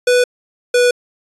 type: tone pair in turn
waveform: square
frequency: 493.9 / 490.2 Hz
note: B4 / B4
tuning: 0 / -13 cents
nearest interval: unison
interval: 13 cents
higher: first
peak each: -10 dBFS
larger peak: neither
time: 0.07-0.24 / 0.74-0.91 s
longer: neither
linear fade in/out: 5 ms
effects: resampled to 24000 Hz